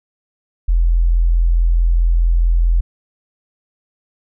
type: tone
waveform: sine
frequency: 42.33 Hz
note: E1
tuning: 47 cents sharp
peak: -10 dBFS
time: 0.68-2.81 s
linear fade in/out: 10 ms
effects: none